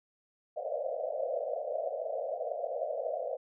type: band-pass noise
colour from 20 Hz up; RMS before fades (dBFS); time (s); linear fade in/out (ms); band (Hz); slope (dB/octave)
white; -35; 0.56-3.37; 20; 490 to 690; 96
effects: none